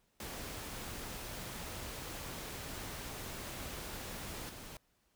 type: noise with level steps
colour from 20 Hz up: pink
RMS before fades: -44 / -49 dBFS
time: 0.2-4.77 s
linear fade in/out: 2 ms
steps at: 4.49 s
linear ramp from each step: 5 ms
effects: pink hiss -75 dBFS RMS until 5.15 s